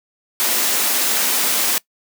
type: high-pass noise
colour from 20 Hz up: white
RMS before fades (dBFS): -18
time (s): 0.4-1.78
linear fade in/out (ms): 0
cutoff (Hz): 200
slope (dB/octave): 48
effects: noise-tail reverb RT60 0.1 s tail -22 dB re dry